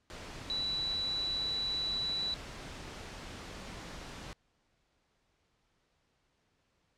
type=tone in noise; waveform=sine; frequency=3951 Hz; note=B7; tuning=in tune; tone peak=-31 dBFS; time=0.5-2.34 s; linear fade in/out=0 ms; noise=pink; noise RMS=-45 dBFS; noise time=0.1-4.33 s; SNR=+11 dB; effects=pink hiss -75 dBFS RMS until 6.97 s + low-pass 6000 Hz 12 dB/octave